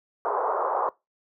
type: band-pass noise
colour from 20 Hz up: white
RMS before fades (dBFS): -26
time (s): 0.25-0.89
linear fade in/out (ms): 0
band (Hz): 410 to 1200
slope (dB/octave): 48
effects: noise-tail reverb RT60 0.2 s tail -21 dB re dry